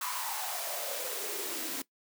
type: noise with high-pass filter sweep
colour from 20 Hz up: white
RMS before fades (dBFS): -36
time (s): 0.01-1.82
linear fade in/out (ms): 5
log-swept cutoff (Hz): 1100 to 270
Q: 5.9
effects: noise-tail reverb RT60 0.1 s tail -19 dB re dry